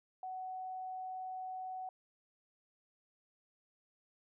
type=tone; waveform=sine; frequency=747 Hz; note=F#5; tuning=16 cents sharp; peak=-40 dBFS; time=0.23-1.89 s; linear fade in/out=2 ms; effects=none